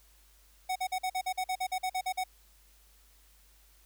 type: tone bursts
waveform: square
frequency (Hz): 745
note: F#5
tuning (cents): +12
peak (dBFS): -30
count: 14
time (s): 0.69-2.24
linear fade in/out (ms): 10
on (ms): 68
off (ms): 46
effects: added 50 Hz sine -61 dBFS peak until 3.85 s + white hiss -64 dBFS RMS until 3.85 s